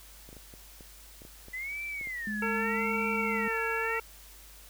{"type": "clicks", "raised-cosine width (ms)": 2, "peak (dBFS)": -36, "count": 10, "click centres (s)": [0.29, 0.329, 0.367, 0.539, 0.808, 1.219, 1.251, 1.484, 2.012, 2.072]}
{"type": "tone with vibrato", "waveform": "sine", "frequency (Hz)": 1975.5, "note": "B6", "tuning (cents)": 0, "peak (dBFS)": -34, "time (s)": [1.53, 3.99], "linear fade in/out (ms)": 10, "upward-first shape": "sine", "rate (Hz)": 0.81, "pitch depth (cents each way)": 290}
{"type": "tone", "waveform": "sine", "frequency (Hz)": 210.4, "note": "G#3", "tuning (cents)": 23, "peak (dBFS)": -33, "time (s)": [2.27, 3.48], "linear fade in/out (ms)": 2}
{"type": "harmonic tone", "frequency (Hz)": 452.6, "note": "A4", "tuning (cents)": 49, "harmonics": [1, 2, 3, 5, 6], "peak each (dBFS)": [-34, -37, -35, -36, -38], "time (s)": [2.42, 4], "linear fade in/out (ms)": 5}
{"effects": ["added 50 Hz sine -53 dBFS peak until 4.69 s", "white hiss -53 dBFS RMS until 4.69 s"]}